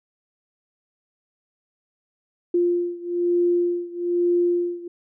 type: beating tone pair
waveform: sine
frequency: 349.2 / 350.3 Hz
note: F4 / F4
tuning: 0 / +5 cents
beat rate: 1.1 Hz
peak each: -21 / -23 dBFS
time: 2.54-4.88 s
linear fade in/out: 5 ms
effects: none